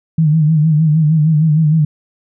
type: tone with vibrato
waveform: sine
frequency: 155.56 Hz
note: D#3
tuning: in tune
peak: -8 dBFS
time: 0.18-1.85 s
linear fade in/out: 5 ms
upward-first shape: sine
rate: 6.5 Hz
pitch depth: 75 cents each way
effects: none